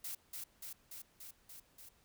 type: noise with echo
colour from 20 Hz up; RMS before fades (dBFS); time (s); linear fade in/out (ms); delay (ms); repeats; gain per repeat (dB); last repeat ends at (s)
blue; -43; 0.04-0.15; 5; 290; 6; -2; 1.89
effects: pink hiss -70 dBFS RMS until 2.04 s